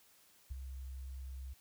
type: tone with ADSR envelope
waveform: sine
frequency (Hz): 65.7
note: C2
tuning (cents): +8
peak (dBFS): -34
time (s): 0.5-1.54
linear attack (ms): 19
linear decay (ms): 9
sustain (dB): -8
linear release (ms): 15
effects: tanh soft clip ceiling -34 dBFS + white hiss -66 dBFS RMS until 1.6 s